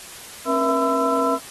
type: tone cluster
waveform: sine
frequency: 269.3 / 476.8 / 663 / 1011 / 1331 Hz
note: C#4 / A#4 / E5 / B5 / E6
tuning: -50 / +39 / +10 / +40 / +16 cents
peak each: -24 dBFS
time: 0.45-1.39 s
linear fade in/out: 50 ms
effects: white hiss -39 dBFS RMS until 1.5 s + AAC 32 kbps